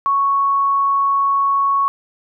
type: tone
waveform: sine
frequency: 1108.7 Hz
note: C#6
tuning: in tune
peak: -13 dBFS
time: 0.06-1.88 s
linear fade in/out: 0 ms
effects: none